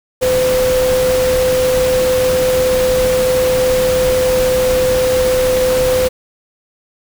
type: tone in noise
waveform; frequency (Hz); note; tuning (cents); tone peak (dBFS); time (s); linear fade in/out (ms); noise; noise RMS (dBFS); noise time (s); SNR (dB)
sine; 510; C5; -44; -11; 0.21-6.09; 20; pink; -21; 0.21-6.09; +7
effects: none